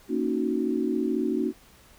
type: chord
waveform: sine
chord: D# minor seventh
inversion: second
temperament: equal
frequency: 233.1 / 277.2 / 311.1 / 370 Hz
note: A#3 / C#4 / D#4 / F#4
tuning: 0 / 0 / 0 / 0 cents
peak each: -29 dBFS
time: 0.08-1.53 s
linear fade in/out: 50 ms
effects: pink hiss -55 dBFS RMS until 1.98 s